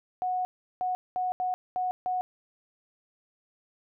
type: tone bursts at uneven times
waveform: sine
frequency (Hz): 734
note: F#5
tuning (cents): -14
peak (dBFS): -26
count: 6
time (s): 0.22-0.45 / 0.81-0.95 / 1.16-1.32 / 1.4-1.54 / 1.76-1.91 / 2.06-2.21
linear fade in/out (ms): 0
effects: none